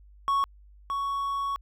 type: tone pair in turn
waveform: triangle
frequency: 1108.7 / 1113.9 Hz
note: C#6 / C#6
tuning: 0 / +8 cents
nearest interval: unison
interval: 8 cents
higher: second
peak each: -20 / -25 dBFS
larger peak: first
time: 0.28-0.44 / 0.9-1.56 s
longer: second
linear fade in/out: 0 ms
effects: added 50 Hz sine -50 dBFS peak until 1.61 s